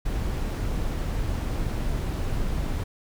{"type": "noise", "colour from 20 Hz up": "brown", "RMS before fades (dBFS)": -27, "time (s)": [0.05, 2.84], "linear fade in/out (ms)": 10, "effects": []}